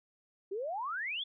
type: exponential sweep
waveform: sine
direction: up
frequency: 370 to 3550 Hz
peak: -34 dBFS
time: 0.51-1.24 s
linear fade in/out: 10 ms
effects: none